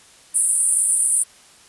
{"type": "band-pass noise", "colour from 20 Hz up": "pink", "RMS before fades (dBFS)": -18, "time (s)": [0.34, 1.24], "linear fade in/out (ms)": 20, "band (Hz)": [8800, 10000], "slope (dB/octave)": 96, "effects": ["white hiss -49 dBFS RMS until 1.68 s", "resampled to 24000 Hz"]}